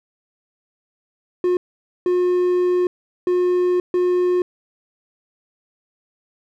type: tone bursts at uneven times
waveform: triangle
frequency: 359.3 Hz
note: F4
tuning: 49 cents sharp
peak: -13 dBFS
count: 4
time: 1.44-1.57 / 2.06-2.87 / 3.27-3.8 / 3.94-4.42 s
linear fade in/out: 2 ms
effects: none